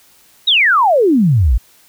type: exponential sweep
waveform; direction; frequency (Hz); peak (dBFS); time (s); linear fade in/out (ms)
sine; down; 3951 to 49.28; -8; 0.47-1.58; 10
effects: white hiss -49 dBFS RMS until 1.88 s